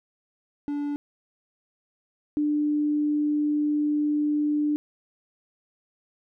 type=tone pair in turn; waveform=triangle / sine; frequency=289.6 / 297.2 Hz; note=D4 / D4; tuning=-24 / +21 cents; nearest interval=unison; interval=45 cents; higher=second; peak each=-24 / -21 dBFS; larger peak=second; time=0.68-0.96 / 2.37-4.76 s; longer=second; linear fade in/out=0 ms; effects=none